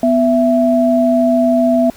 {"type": "tone pair together", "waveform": "sine", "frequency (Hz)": [248.7, 664], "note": ["B3", "E5"], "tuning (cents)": [12, 12], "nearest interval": "octave + perfect fourth", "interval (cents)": 1700, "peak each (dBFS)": -12, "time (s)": [0.03, 1.9], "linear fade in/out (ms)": 2, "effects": ["pink hiss -41 dBFS RMS until 1.96 s"]}